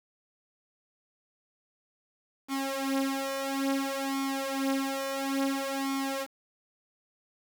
sawtooth tone with flanger, 271.8 Hz, C#4, 34 cents flat, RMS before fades -31 dBFS, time 2.48-6.27 s, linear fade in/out 50 ms, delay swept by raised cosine 0.88 to 5.38 ms, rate 0.58 Hz, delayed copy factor +0.85, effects 8-bit

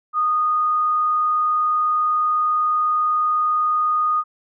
sine tone, 1234 Hz, D#6, 15 cents flat, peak -16 dBFS, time 0.13-4.24 s, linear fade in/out 50 ms, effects none

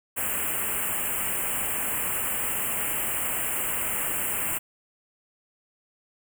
white band-stop noise, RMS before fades -28 dBFS, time 0.16-4.59 s, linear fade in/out 20 ms, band 3000 to 7400 Hz, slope 96 dB/octave, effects none

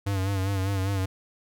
square tone with vibrato, 97 Hz, G2, 18 cents flat, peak -25 dBFS, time 0.06-1.06 s, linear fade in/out 10 ms, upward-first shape sine, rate 5 Hz, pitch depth 57 cents each way, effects none

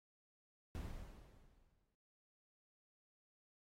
brown noise with exponential decay, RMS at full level -43 dBFS, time 0.75-1.95 s, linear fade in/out 0 ms, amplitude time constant 260 ms, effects AAC 48 kbps

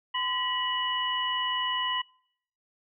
sine tone cluster, 1019 / 1937 / 2942 Hz, C6 / B6 / F#7, -46 / -34 / -11 cents, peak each -30 / -34 / -30 dBFS, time 0.14-2.02 s, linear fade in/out 10 ms, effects noise-tail reverb RT60 0.7 s tail -26 dB re dry

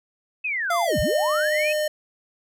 sine linear two-way sweep, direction down then up, 2617 to 38.89 to 2617 Hz, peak -23 dBFS, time 0.44-1.73 s, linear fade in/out 10 ms, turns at 1 s
square tone with pitch glide, 690 to 607.7 Hz, F5 to D#5, -21 to -41 cents, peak -22 dBFS, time 0.7-1.88 s, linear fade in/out 5 ms, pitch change -220 cents, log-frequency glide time 0.85-0.93 s
effects none

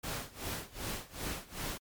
pink noise with tremolo, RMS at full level -37 dBFS, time 0.03-1.78 s, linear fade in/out 10 ms, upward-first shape sine, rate 2.6 Hz, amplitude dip 90%, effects MP3 96 kbps

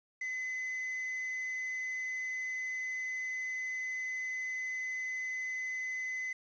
triangle tone, 2028 Hz, B6, 45 cents sharp, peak -33 dBFS, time 0.21-6.33 s, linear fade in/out 5 ms, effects resampled to 16000 Hz + 10-bit

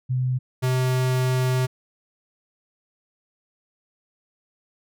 sine / square tone pair in turn, 127.6 / 128.31 Hz, C3 / C3, -43 / -33 cents, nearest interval unison, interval 10 cents, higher second, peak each -20 dBFS, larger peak neither, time 0.09-0.39 / 0.62-1.67 s, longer second, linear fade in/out 20 ms, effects none

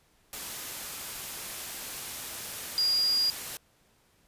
sine tone in noise, 4837 Hz, D#8, 50 cents flat, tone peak -23 dBFS, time 2.78-3.3 s, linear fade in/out 0 ms, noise white, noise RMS -38 dBFS, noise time 0.33-3.57 s, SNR +12 dB, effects pink hiss -66 dBFS RMS until 4.27 s + resampled to 32000 Hz

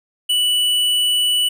triangle tone with tanh clipping, 2960 Hz, F#7, in tune, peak -16 dBFS, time 0.29-1.49 s, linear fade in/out 10 ms, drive 16 dB, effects none

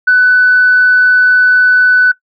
sine tone, 1496 Hz, F#6, 19 cents sharp, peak -3 dBFS, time 0.07-2.12 s, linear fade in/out 10 ms, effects noise-tail reverb RT60 0.1 s tail -19 dB re dry + tanh soft clip ceiling 0 dBFS

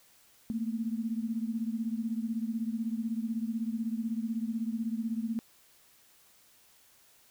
sine beating tone pair, 221.7 / 237.7 Hz, A3 / A#3, +13 / +34 cents, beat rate 16 Hz, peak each -32 / -35 dBFS, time 0.5-5.39 s, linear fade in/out 0 ms, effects white hiss -62 dBFS RMS until 7.3 s

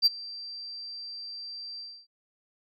sine tone with ADSR envelope, 4699 Hz, D8, in tune, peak -13 dBFS, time 0.02-2.07 s, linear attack 40 ms, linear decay 23 ms, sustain -24 dB, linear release 280 ms, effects tanh soft clip ceiling -15 dBFS

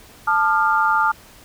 sine chord, D minor, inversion second, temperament equal with one note detuned, 880 / 1205.6 / 1396.9 Hz, A5 / D6 / F6, 0 / +45 / 0 cents, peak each -19 dBFS, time 0.27-1.12 s, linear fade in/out 10 ms, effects pink hiss -46 dBFS RMS until 1.44 s

